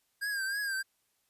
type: tone with vibrato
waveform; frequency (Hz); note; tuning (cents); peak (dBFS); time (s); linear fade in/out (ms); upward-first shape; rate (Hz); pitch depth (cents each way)
square; 1610; G6; +46; -32; 0.21-0.83; 20; triangle; 3.2; 82
effects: white hiss -75 dBFS RMS until 1.29 s + resampled to 32000 Hz